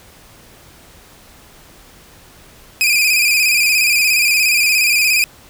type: tone with vibrato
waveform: sawtooth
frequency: 2452 Hz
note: D#7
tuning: 26 cents flat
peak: -8 dBFS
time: 2.81-5.24 s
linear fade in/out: 0 ms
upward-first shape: square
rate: 17 Hz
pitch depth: 52 cents each way
effects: pink hiss -44 dBFS RMS until 5.49 s